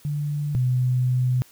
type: tone pair in turn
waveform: sine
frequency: 146.83 / 126.23 Hz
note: D3 / B2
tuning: 0 / +38 cents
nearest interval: minor third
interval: 262 cents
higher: first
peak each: -23 / -18 dBFS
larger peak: second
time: 0.05-0.55 / 0.55-1.42 s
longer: second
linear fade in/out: 0 ms
effects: white hiss -53 dBFS RMS until 1.51 s